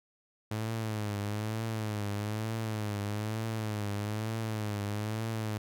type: tone with vibrato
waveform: sawtooth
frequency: 107.1 Hz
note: A2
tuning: 46 cents flat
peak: -28 dBFS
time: 0.51-5.58 s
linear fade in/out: 5 ms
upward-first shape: triangle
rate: 1.1 Hz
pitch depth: 96 cents each way
effects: none